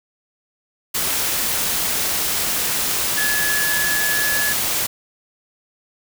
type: tone in noise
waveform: sine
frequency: 1703 Hz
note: G#6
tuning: 43 cents sharp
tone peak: -20 dBFS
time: 3.17-4.53 s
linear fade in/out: 10 ms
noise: white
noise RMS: -21 dBFS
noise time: 0.94-4.87 s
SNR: -2 dB
effects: none